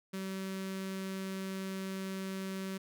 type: tone with notch filter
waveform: sawtooth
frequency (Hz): 191.3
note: G3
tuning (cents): -42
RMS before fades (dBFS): -39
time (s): 0.13-2.78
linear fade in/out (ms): 10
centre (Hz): 780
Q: 1.6
effects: none